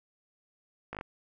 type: slowing click train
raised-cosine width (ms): 0.5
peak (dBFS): -23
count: 5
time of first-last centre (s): 0.93-1.011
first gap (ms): 18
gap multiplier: 1.08
effects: none